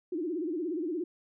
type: tone with vibrato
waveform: sine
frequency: 332.2 Hz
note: E4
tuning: 13 cents sharp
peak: -30 dBFS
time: 0.12-1.04 s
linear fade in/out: 5 ms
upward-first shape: sine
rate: 17 Hz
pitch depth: 180 cents each way
effects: none